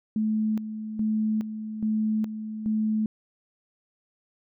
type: tone with tremolo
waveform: sine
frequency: 216.6 Hz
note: A3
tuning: 27 cents flat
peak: -22 dBFS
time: 0.16-3.06 s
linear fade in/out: 2 ms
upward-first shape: square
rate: 1.2 Hz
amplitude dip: 65%
effects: none